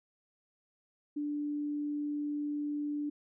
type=tone; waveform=sine; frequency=293.7 Hz; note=D4; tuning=in tune; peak=-32 dBFS; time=1.16-3.1 s; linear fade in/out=10 ms; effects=none